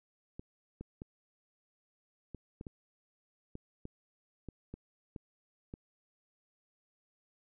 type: clicks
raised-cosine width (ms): 3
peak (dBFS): -30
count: 12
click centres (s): 0.395 / 0.81 / 1.019 / 2.347 / 2.611 / 2.668 / 3.554 / 3.854 / 4.487 / 4.74 / 5.162 / 5.739
effects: none